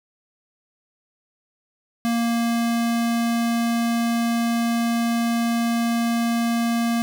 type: tone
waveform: square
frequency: 233.1 Hz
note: A#3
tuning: in tune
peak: -20 dBFS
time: 2.05-7.02 s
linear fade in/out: 0 ms
effects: none